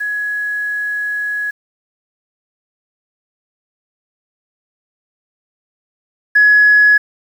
sine tone pair in turn, 1678 / 1686.3 Hz, G#6 / G#6, +17 / +26 cents, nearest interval unison, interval 9 cents, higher second, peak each -17 / -5 dBFS, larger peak second, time 0-1.51 / 6.35-6.98 s, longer first, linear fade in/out 10 ms, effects tanh soft clip ceiling -1 dBFS + 7-bit

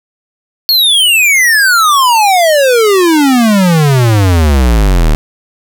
square exponential sweep, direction down, 4400 to 36.34 Hz, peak -6 dBFS, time 0.69-5.15 s, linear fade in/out 0 ms, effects none

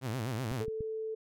sawtooth tone with vibrato, 119.7 Hz, A#2, 46 cents sharp, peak -29 dBFS, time 0.01-0.66 s, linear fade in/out 50 ms, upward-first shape sine, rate 8 Hz, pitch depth 200 cents each way
clicks, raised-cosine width 5 ms, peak -28 dBFS, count 3, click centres 0.517 / 0.682 / 0.807 s
sine tone, 440 Hz, A4, in tune, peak -34 dBFS, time 0.6-1.15 s, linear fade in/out 10 ms
effects none

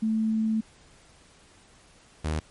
sine / sawtooth tone pair in turn, 220 / 77.78 Hz, A3 / D#2, 0 / 0 cents, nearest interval octave + tritone, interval 1800 cents, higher first, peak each -22 dBFS, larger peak neither, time 0.02-0.61 / 2.24-2.4 s, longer first, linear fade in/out 10 ms, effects pink hiss -56 dBFS RMS until 2.5 s + MP3 48 kbps

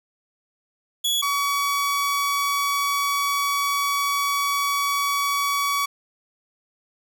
sawtooth tone pair in turn, 3375 / 1132.8 Hz, G#7 / C#6, +27 / +37 cents, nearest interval octave + perfect fifth, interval 1890 cents, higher first, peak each -17 dBFS, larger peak neither, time 1.04-1.22 / 1.22-5.86 s, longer second, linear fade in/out 10 ms, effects none

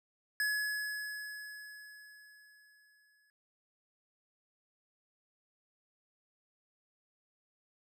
square tone with exponential decay, 1695 Hz, G#6, 35 cents sharp, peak -30 dBFS, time 0.4-3.3 s, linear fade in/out 1 ms, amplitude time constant 630 ms, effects none

